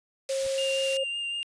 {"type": "high-pass noise", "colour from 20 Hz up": "pink", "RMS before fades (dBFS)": -37, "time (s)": [0.29, 0.97], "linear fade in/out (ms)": 0, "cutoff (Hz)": 2900, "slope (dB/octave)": 12}
{"type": "tone", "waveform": "sine", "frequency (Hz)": 538, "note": "C5", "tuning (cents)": 48, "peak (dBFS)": -26, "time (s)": [0.29, 1.04], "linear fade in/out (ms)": 10}
{"type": "noise with exponential growth", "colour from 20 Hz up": "pink", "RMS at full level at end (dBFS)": -41, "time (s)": [0.38, 0.47], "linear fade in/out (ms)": 1, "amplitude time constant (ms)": 19}
{"type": "tone with vibrato", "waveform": "triangle", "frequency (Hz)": 2800, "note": "F7", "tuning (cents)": 4, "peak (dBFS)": -28, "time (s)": [0.58, 1.43], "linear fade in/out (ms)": 0, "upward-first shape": "sine", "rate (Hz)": 5.4, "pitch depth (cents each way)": 14}
{"effects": ["resampled to 22050 Hz"]}